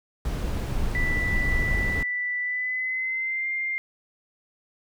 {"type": "noise", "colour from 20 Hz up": "brown", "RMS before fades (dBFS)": -26, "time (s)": [0.25, 2.03], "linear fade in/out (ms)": 2}
{"type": "tone with pitch glide", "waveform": "sine", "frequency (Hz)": [1975.5, 2105], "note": ["B6", "C7"], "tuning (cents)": [0, 10], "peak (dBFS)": -25, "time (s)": [0.95, 3.78], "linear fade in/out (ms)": 0, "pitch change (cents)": 110, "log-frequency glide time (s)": [2.41, 3.51]}
{"effects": []}